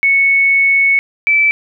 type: tone pair in turn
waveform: sine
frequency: 2211 / 2317 Hz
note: C#7 / D7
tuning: -5 / -24 cents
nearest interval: minor second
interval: 81 cents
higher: second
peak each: -8 dBFS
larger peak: neither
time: 0.03-0.99 / 1.27-1.51 s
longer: first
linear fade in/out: 0 ms
effects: none